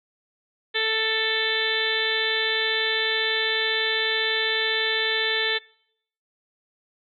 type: harmonic tone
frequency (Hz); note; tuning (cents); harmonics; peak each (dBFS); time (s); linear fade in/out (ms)
442; A4; +8; 1 / 2 / 3 / 4 / 5 / 6 / 7 / 8 / 9; -29 / -37 / -38 / -26 / -30 / -36 / -32 / -27 / -32; 0.74-5.59; 20
effects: noise-tail reverb RT60 0.7 s tail -25 dB re dry